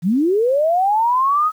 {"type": "linear sweep", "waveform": "sine", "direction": "up", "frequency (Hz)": [155.56, 1283], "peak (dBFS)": -13, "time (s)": [0.02, 1.52], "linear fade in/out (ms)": 50, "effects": ["8-bit"]}